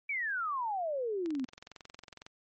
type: exponential sweep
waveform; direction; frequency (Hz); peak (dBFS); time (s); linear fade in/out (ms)
sine; down; 2349 to 246.9; -31; 0.09-1.45; 5
type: click train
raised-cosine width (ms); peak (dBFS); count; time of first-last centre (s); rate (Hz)
0.2; -30; 23; 1.26-2.265; 21.9
effects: MP3 32 kbps